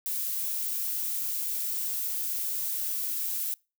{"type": "noise", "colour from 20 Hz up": "violet", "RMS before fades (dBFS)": -31, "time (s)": [0.06, 3.54], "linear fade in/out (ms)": 0, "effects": ["noise-tail reverb RT60 0.3 s tail -26 dB re dry"]}